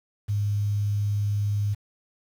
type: tone with quantisation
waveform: sine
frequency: 102.8 Hz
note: G#2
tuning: 17 cents flat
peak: -22 dBFS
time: 0.28-1.75 s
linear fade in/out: 20 ms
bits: 8
effects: none